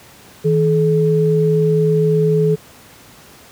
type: tone pair together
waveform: sine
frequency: 160.16 / 428.1 Hz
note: E3 / A4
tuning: -50 / -47 cents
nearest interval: octave + perfect fourth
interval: 1703 cents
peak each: -14 dBFS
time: 0.44-2.56 s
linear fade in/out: 20 ms
effects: pink hiss -43 dBFS RMS until 3.51 s + high-pass 80 Hz 12 dB/octave